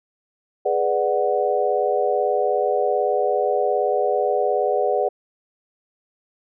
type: chord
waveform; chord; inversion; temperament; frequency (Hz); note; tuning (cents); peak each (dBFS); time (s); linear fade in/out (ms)
sine; G# half-diminished seventh; none; equal with one note detuned; 415.3 / 493.9 / 591.4 / 740; G#4 / B4 / D5 / F#5; 0 / 0 / +12 / 0; -23; 0.65-5.09; 10
effects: none